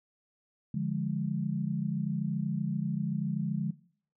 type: chord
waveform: sine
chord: D diminished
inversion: none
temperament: equal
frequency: 146.83 / 174.61 / 207.7 Hz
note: D3 / F3 / Ab3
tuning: 0 / 0 / 0 cents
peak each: -33 dBFS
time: 0.74-3.71 s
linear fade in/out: 5 ms
effects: noise-tail reverb RT60 0.5 s tail -19 dB re dry